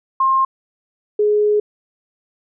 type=tone pair in turn; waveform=sine; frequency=1063 / 418.9 Hz; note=C6 / G#4; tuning=+27 / +15 cents; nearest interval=octave + major third; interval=1612 cents; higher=first; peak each=-12 dBFS; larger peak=neither; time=0.2-0.45 / 1.19-1.6 s; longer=second; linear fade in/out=5 ms; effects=none